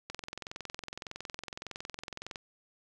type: click train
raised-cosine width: 0.2 ms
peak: -22 dBFS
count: 50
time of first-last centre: 0.1-2.358 s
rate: 21.7 Hz
effects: none